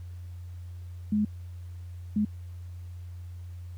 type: tone bursts at uneven times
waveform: sine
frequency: 210.4 Hz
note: G#3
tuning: 23 cents sharp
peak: -22 dBFS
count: 2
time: 1.12-1.25 / 2.16-2.25 s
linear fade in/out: 5 ms
effects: added 88 Hz sine -38 dBFS peak until 3.77 s + pink hiss -63 dBFS RMS until 3.77 s